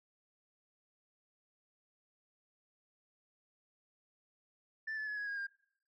sine tone with pitch steps, 1765 / 1731.7 / 1699 / 1666.9 / 1635.4 / 1604.5 Hz, A6 / A6 / G#6 / G#6 / G#6 / G6, +5 / -28 / +39 / +6 / -27 / +40 cents, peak -35 dBFS, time 4.87-5.47 s, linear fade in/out 10 ms, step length 100 ms, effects noise-tail reverb RT60 0.7 s tail -24 dB re dry + tanh soft clip ceiling -35 dBFS

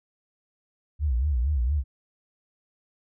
sine tone with vibrato, 66.9 Hz, C2, 39 cents sharp, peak -21 dBFS, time 0.99-1.84 s, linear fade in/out 50 ms, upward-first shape sine, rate 4.3 Hz, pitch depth 230 cents each way, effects none

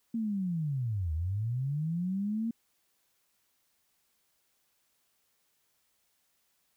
sine linear two-way sweep, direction down then up, 233.1 to 75.6 to 233.1 Hz, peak -29 dBFS, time 0.14-2.51 s, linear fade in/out 5 ms, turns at 1.13 s, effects white hiss -74 dBFS RMS until 6.76 s

